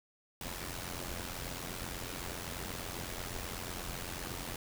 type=noise with amplitude modulation; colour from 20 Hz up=pink; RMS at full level=-38 dBFS; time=0.41-4.56 s; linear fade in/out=2 ms; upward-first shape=sine; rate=88.1 Hz; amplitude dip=70%; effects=none